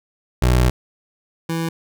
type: tone pair in turn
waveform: 25% pulse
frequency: 61.74 / 164.83 Hz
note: B1 / E3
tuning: 0 / 0 cents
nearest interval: octave + perfect fourth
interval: 1700 cents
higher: second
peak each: -9 / -17 dBFS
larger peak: first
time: 0.42-0.7 / 1.49-1.69 s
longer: first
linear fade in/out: 5 ms
effects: none